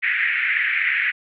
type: band-pass noise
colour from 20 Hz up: white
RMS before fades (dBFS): -21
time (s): 0.02-1.12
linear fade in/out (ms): 20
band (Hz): 1700 to 2300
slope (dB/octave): 48
effects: none